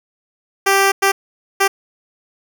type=tone bursts at uneven times; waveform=10% pulse; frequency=392 Hz; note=G4; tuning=in tune; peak=-3 dBFS; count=3; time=0.66-0.92 / 1.02-1.12 / 1.6-1.68 s; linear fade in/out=10 ms; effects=none